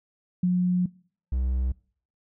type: tone pair in turn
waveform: sine / triangle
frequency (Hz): 180 / 63.64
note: F#3 / C2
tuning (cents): -47 / -47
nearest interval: octave + tritone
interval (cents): 1800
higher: first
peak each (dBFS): -19 / -21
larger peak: first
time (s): 0.43-0.86 / 1.32-1.72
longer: first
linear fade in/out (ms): 5
effects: noise-tail reverb RT60 0.5 s tail -23 dB re dry